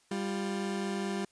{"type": "tone pair together", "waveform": "30% pulse", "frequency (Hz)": [197.57, 350], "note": ["G3", "F4"], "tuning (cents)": [14, 4], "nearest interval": "minor seventh", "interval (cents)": 990, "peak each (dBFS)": [-30, -35], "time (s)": [0.11, 1.25], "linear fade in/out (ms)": 5, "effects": ["white hiss -67 dBFS RMS until 1.31 s", "resampled to 22050 Hz"]}